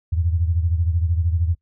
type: beating tone pair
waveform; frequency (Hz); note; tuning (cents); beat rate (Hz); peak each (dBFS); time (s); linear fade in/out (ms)
sine; 82.41 / 95.41; E2 / G2; 0 / -46; 13; -18 / -24; 0.12-1.55; 10
effects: noise-tail reverb RT60 0.1 s tail -21 dB re dry